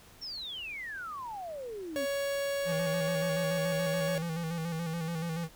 sine exponential sweep, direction down, 5600 to 252.3 Hz, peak -37 dBFS, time 0.21-2.06 s, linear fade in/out 20 ms
45% pulse tone, 559 Hz, C#5, 14 cents sharp, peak -30 dBFS, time 1.96-4.18 s, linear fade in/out 0 ms
square tone with vibrato, 165.4 Hz, E3, 6 cents sharp, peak -33 dBFS, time 2.65-5.49 s, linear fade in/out 50 ms, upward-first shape square, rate 7 Hz, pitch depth 48 cents each way
effects pink hiss -56 dBFS RMS until 5.55 s

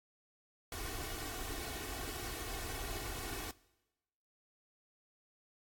pink noise with comb filter, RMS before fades -42 dBFS, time 0.72-3.51 s, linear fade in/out 2 ms, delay 2.7 ms, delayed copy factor +0.8, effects noise-tail reverb RT60 1.0 s tail -21 dB re dry + AAC 64 kbps

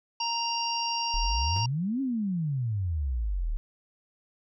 harmonic tone, 932.3 Hz, A#5, in tune, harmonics 1 / 3 / 5 / 6, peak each -30 / -34 / -35 / -33 dBFS, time 0.2-1.66 s, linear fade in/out 5 ms
sine exponential two-way sweep, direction up then down, 35.31 to 277.5 to 35.31 Hz, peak -26 dBFS, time 1.14-3.57 s, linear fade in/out 0 ms, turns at 2.01 s
sawtooth tone with exponential decay, 177.5 Hz, F3, 28 cents sharp, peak -36 dBFS, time 1.56-1.73 s, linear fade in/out 2 ms, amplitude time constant 36 ms
effects none

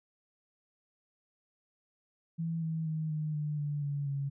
sine tone with pitch steps, 164.81 / 160.95 / 157.19 / 153.51 / 149.91 / 146.41 / 142.98 / 139.63 Hz, E3 / E3 / D#3 / D#3 / D3 / D3 / D3 / C#3, 0 / -41 / +18 / -23 / +36 / -5 / -46 / +13 cents, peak -31 dBFS, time 2.38-4.3 s, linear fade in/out 20 ms, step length 240 ms, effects none

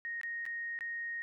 sine tone with dropouts, 1864.7 Hz, A#6, in tune, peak -36 dBFS, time 0.05-1.22 s, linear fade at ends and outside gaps 0 ms, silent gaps 0.213-0.233 / 0.454-0.463 / 0.789-0.808 s, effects none

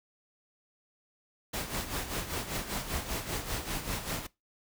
pink noise with tremolo, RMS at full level -33 dBFS, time 1.53-4.27 s, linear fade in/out 10 ms, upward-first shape sine, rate 5.1 Hz, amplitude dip 65%, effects noise-tail reverb RT60 0.2 s tail -20 dB re dry

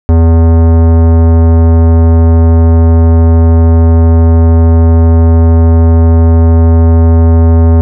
sine tone with tanh clipping, 82.41 Hz, E2, in tune, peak -4 dBFS, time 0.09-7.81 s, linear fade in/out 0 ms, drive 18 dB, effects none

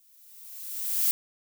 violet noise with exponential growth, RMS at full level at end -22 dBFS, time 0-1.11 s, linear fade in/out 0 ms, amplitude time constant 240 ms, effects none

